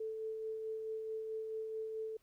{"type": "tone with tremolo", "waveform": "sine", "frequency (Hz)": 440, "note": "A4", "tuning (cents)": 0, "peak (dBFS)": -37, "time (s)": [0, 2.17], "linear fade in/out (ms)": 5, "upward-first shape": "sine", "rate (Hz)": 4.6, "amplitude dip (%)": 30, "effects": ["pink hiss -75 dBFS RMS until 2.22 s"]}